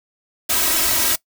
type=noise with comb filter; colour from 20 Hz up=white; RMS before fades=-18 dBFS; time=0.49-1.16 s; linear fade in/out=10 ms; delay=3.1 ms; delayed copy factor=+0.9; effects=noise-tail reverb RT60 0.1 s tail -21 dB re dry